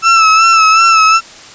35% pulse tone with vibrato, 1318.5 Hz, E6, in tune, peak -3 dBFS, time 0.02-1.21 s, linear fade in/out 50 ms, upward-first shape sine, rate 2.7 Hz, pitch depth 44 cents each way, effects white hiss -34 dBFS RMS until 1.54 s + resampled to 16000 Hz

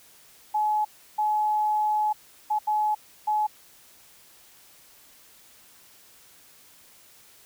sine tone bursts at uneven times, 850 Hz, G#5, 40 cents sharp, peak -21 dBFS, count 5, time 0.54-0.85 / 1.18-2.13 / 2.5-2.59 / 2.67-2.95 / 3.27-3.47 s, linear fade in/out 10 ms, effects white hiss -54 dBFS RMS until 7.45 s

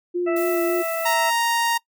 sine tone with vibrato, 349.2 Hz, F4, in tune, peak -20 dBFS, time 0.14-0.83 s, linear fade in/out 20 ms, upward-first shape sine, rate 3.6 Hz, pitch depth 26 cents each way
harmonic tone, 659.3 Hz, E5, in tune, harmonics 1 / 2 / 3 / 4, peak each -24 / -30 / -34 / -36 dBFS, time 0.26-1.31 s, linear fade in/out 20 ms
violet noise, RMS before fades -33 dBFS, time 0.36-1.14 s, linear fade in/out 5 ms
sawtooth tone, 932.3 Hz, A#5, in tune, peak -15 dBFS, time 1.05-1.78 s, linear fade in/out 10 ms
effects noise-tail reverb RT60 0.1 s tail -23 dB re dry

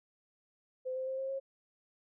sine tone with pitch steps, 514 / 520.6 / 527.2 / 534 / 540.8 Hz, C5 / C5 / C5 / C5 / C#5, -31 / -9 / +13 / +35 / -43 cents, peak -34 dBFS, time 0.85-1.4 s, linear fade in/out 20 ms, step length 110 ms, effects none

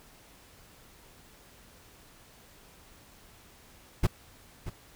brown noise with echo, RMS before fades -19 dBFS, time 4.03-4.07 s, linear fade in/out 10 ms, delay 630 ms, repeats 1, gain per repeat -13 dB, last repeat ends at 4.7 s, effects pink hiss -56 dBFS RMS until 4.95 s

